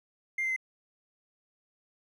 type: tone with pitch steps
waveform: triangle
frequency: 2100 / 2079 / 2059 Hz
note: C7 / C7 / C7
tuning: +6 / -12 / -28 cents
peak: -25 dBFS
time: 0.38-0.563 s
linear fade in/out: 5 ms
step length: 61 ms
effects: tanh soft clip ceiling -24 dBFS